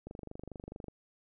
click train, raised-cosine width 2 ms, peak -30 dBFS, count 21, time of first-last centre 0.07-0.883 s, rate 24.6 Hz, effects none

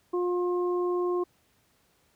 harmonic tone, 355.9 Hz, F4, 33 cents sharp, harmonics 1 / 2 / 3, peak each -25 / -40 / -35 dBFS, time 0.13-1.24 s, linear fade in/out 10 ms, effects pink hiss -67 dBFS RMS until 2.15 s + high-pass 60 Hz 12 dB/octave

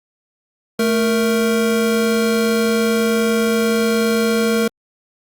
square tone pair together, 220.2 / 464.8 Hz, A3 / A#4, +2 / -5 cents, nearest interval octave + minor second, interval 1293 cents, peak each -18 dBFS, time 0.79-4.68 s, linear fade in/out 5 ms, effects Opus 48 kbps

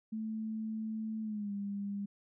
sine tone with pitch glide, 219.3 to 201.1 Hz, A3 to G3, -6 to +44 cents, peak -35 dBFS, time 0.12-2.06 s, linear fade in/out 10 ms, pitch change -150 cents, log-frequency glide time 1.22-1.52 s, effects none

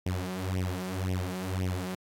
sawtooth tone with flanger, 92.5 Hz, F#2, in tune, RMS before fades -32 dBFS, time 0.06-1.95 s, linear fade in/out 5 ms, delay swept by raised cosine 0.34 to 5.24 ms, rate 1.9 Hz, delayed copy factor +1, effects AAC 64 kbps

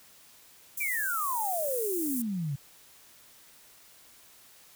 white high-pass noise, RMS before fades -35 dBFS, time 0.77-2.22 s, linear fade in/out 5 ms, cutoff 8100 Hz, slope 24 dB/octave
sine exponential sweep, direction down, 2410 to 132.7 Hz, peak -29 dBFS, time 0.8-2.56 s, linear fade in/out 10 ms
effects white hiss -56 dBFS RMS until 4.75 s

